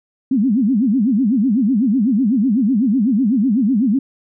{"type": "tone with vibrato", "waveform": "sine", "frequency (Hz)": 233.8, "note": "A#3", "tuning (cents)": 5, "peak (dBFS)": -12, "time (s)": [0.31, 3.99], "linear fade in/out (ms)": 5, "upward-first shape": "sine", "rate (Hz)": 8, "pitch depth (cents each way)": 300, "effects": []}